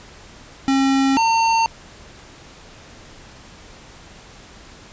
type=tone pair in turn; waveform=square; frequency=270 / 908.2 Hz; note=C#4 / A#5; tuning=-45 / -45 cents; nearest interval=octave + major sixth; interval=2100 cents; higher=second; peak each=-15 dBFS; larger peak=neither; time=0.68-1.17 / 1.17-1.66 s; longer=neither; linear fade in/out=0 ms; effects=pink hiss -43 dBFS RMS until 4.92 s + resampled to 16000 Hz